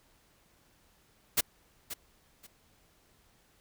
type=noise with echo; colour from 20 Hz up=white; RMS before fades=-25 dBFS; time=1.37-1.41 s; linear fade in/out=10 ms; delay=530 ms; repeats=2; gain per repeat=-13 dB; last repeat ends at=2.47 s; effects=pink hiss -66 dBFS RMS until 3.6 s